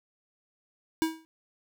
square tone with exponential decay, 321.5 Hz, E4, 43 cents flat, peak -21 dBFS, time 1.02-1.25 s, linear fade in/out 0 ms, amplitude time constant 49 ms, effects none

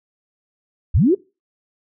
sine linear sweep, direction up, 44.89 to 410.8 Hz, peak -11 dBFS, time 0.94-1.15 s, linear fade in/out 10 ms, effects noise-tail reverb RT60 0.3 s tail -25 dB re dry

